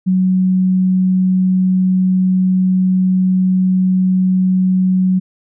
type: tone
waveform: sine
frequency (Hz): 185.7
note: F#3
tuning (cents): +7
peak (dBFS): -10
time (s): 0.06-5.2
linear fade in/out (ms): 20
effects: none